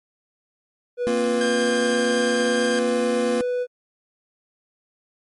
triangle tone with pitch glide, 488.6 to 494.6 Hz, B4 to B4, -19 to +3 cents, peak -19 dBFS, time 0.97-3.67 s, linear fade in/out 50 ms, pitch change +22 cents, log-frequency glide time 1.12-2.74 s
square chord, Bb suspended second, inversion none, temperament just, 233.1 / 262.2 / 349.6 Hz, Bb3 / C4 / F4, 0 / +4 / +2 cents, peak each -25 / -31 / -29 dBFS, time 1.07-3.41 s, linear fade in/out 0 ms
sawtooth tone, 1600 Hz, G6, 35 cents sharp, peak -22 dBFS, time 1.41-2.79 s, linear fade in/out 0 ms
effects MP3 48 kbps

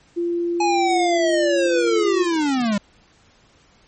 sine tone, 344.2 Hz, F4, 25 cents flat, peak -19 dBFS, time 0.16-2.27 s, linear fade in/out 20 ms
square linear sweep, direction down, 843 to 196 Hz, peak -18 dBFS, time 0.6-2.78 s, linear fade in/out 5 ms
effects pink hiss -55 dBFS RMS until 3.87 s + MP3 32 kbps

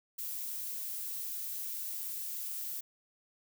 violet noise, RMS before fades -39 dBFS, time 0.18-2.81 s, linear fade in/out 10 ms, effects none

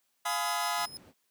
sawtooth chord, F half-diminished seventh, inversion none, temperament just, 698.5 / 838.1 / 1005.8 / 1257.2 Hz, F5 / Ab5 / Cb6 / Eb6, 0 / +16 / +31 / +18 cents, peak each -31 dBFS, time 0.25-0.86 s, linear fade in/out 10 ms
sawtooth tone with tremolo, 5120 Hz, D#8, 49 cents sharp, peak -35 dBFS, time 0.29-0.97 s, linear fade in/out 0 ms, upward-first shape sine, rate 6.1 Hz, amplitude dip 70%
brown noise, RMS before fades -49 dBFS, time 0.75-1.14 s, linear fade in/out 50 ms
effects white hiss -75 dBFS RMS until 1.3 s + high-pass 150 Hz 12 dB/octave

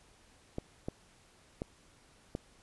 clicks, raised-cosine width 2 ms, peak -22 dBFS, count 4, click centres 0.584 / 0.885 / 1.619 / 2.351 s, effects pink hiss -63 dBFS RMS until 2.62 s + resampled to 24000 Hz

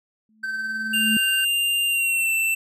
sine tone with exponential growth, 217.7 Hz, A3, 18 cents flat, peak -19 dBFS, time 0.29-1.17 s, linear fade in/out 2 ms, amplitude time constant 190 ms
triangle tone with tremolo, 1546 Hz, G6, 24 cents flat, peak -22 dBFS, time 0.43-1.45 s, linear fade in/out 10 ms, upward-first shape sine, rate 19 Hz, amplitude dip 35%
square tone with pitch glide, 2794 to 2674 Hz, F7 to E7, 0 to +24 cents, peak -20 dBFS, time 0.93-2.55 s, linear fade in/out 10 ms, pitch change -76 cents, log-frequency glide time 1.87-2.32 s
effects none

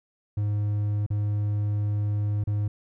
triangle tone with dropouts, 103.83 Hz, G#2, in tune, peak -21 dBFS, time 0.37-2.68 s, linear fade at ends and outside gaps 5 ms, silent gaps 1.064-1.103 / 2.439-2.472 s, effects none

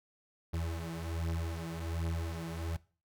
35% pulse beating tone pair, 82.2 / 83.5 Hz, E2 / E2, -4 / +23 cents, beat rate 1.3 Hz, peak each -36 / -36 dBFS, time 0.53-2.77 s, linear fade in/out 10 ms, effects noise-tail reverb RT60 0.4 s tail -21 dB re dry

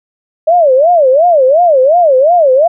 sine tone with vibrato, 604 Hz, D5, 48 cents sharp, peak -4 dBFS, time 0.47-2.68 s, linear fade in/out 10 ms, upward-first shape sine, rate 2.8 Hz, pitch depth 290 cents each way, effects none

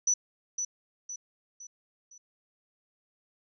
sine tone with echo, 5950 Hz, F#8, 9 cents sharp, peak -22 dBFS, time 0.07-0.14 s, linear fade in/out 5 ms, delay 510 ms, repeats 4, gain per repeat -7 dB, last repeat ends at 2.18 s, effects none

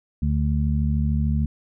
harmonic tone, 73.42 Hz, D2, in tune, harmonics 1 / 2 / 3, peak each -21 / -24 / -26 dBFS, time 0.22-1.46 s, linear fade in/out 5 ms, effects none

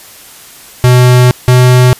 square tone pair in turn, 124.9 / 125.7 Hz, B2 / B2, +20 / +31 cents, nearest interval unison, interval 11 cents, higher second, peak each -3 dBFS, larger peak neither, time 0.84-1.31 / 1.48-1.93 s, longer first, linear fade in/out 0 ms, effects white hiss -34 dBFS RMS until 1.99 s + resampled to 32000 Hz

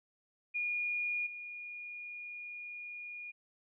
sine tone with level steps, 2435 Hz, D#7, 38 cents flat, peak -32 / -42 dBFS, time 0.54-3.32 s, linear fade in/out 20 ms, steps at 1.26 s, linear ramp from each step 10 ms, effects none

